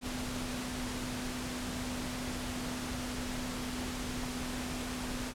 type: tone in noise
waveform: sine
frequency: 250 Hz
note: B3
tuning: 21 cents sharp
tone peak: -39 dBFS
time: 0.01-5.34 s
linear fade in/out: 50 ms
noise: pink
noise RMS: -39 dBFS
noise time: 0.01-5.34 s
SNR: -3 dB
effects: low-pass 10000 Hz 12 dB/octave